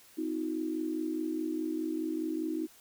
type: tone cluster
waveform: sine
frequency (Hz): 256.2 / 316.6 / 361.5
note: C4 / D#4 / F#4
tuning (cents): -36 / +30 / -40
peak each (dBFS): -39 / -32 / -39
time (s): 0.17-2.67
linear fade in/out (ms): 20
effects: white hiss -58 dBFS RMS until 2.8 s